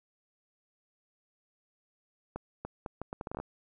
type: accelerating click train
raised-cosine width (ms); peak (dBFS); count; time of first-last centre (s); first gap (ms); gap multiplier
1; -23; 12; 2.36-3.4; 290; 0.73
effects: none